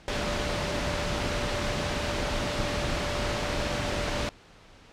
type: tone in noise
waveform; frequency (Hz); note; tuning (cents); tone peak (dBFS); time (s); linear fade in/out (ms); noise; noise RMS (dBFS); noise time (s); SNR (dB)
sine; 586; D5; -4; -35; 0.08-4.29; 0; pink; -29; 0.08-4.29; -9
effects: pink hiss -53 dBFS RMS until 4.92 s + low-pass 5000 Hz 12 dB/octave